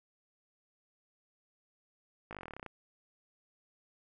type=slowing click train; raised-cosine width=0.5 ms; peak=-28 dBFS; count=15; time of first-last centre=2.31-2.663 s; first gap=18 ms; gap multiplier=1.05; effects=none